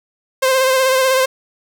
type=tone with vibrato; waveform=sawtooth; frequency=523.3 Hz; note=C5; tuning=in tune; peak=-8 dBFS; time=0.42-1.26 s; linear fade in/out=10 ms; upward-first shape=sine; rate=16 Hz; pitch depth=31 cents each way; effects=none